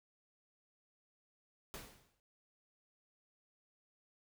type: noise with exponential decay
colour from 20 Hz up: pink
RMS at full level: -45 dBFS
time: 1.74-2.2 s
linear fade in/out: 0 ms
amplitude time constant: 99 ms
effects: none